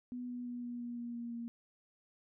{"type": "tone with pitch steps", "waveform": "sine", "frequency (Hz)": [246.9, 245.1, 243.2, 241.4, 239.6, 237.8, 236, 234.3], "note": ["B3", "B3", "B3", "B3", "A#3", "A#3", "A#3", "A#3"], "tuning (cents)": [0, -13, -26, -39, 48, 35, 22, 9], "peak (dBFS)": -39, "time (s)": [0.12, 1.48], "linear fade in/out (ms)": 0, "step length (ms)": 170, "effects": []}